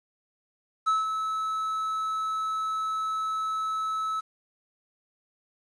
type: tone with ADSR envelope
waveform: triangle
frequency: 1300 Hz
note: E6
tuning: 24 cents flat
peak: -18 dBFS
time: 0.86-4.21 s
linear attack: 19 ms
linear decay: 170 ms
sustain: -7 dB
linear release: 17 ms
effects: resampled to 22050 Hz + 9-bit